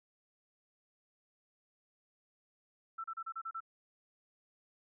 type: tone bursts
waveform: sine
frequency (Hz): 1333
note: E6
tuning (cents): +19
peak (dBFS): -38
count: 7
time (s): 2.98-3.605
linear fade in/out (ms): 10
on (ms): 61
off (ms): 33
effects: none